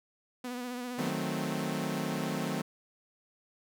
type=tone with vibrato; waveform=sawtooth; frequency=246.9 Hz; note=B3; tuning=in tune; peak=-32 dBFS; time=0.44-1.11 s; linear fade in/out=5 ms; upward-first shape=sine; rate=15 Hz; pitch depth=35 cents each way
type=chord; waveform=sawtooth; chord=D# diminished seventh; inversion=none; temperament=equal; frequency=155.56 / 185 / 220 / 261.6 Hz; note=D#3 / F#3 / A3 / C4; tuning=0 / 0 / 0 / 0 cents; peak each=-33 dBFS; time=0.98-2.62 s; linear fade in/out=10 ms
effects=none